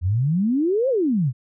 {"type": "exponential two-way sweep", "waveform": "sine", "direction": "up then down", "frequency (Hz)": [82.4, 554.4, 114], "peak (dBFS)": -17, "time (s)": [0.01, 1.33], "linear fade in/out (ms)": 50, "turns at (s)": 0.89, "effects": []}